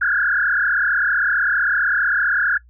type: tone with frequency modulation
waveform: sine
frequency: 1553 Hz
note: G6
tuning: 17 cents flat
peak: -15 dBFS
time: 0.01-2.58 s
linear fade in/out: 10 ms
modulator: 35.5 Hz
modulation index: 4.3
effects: noise-tail reverb RT60 0.1 s tail -21 dB re dry + added 60 Hz sine -46 dBFS peak until 2.69 s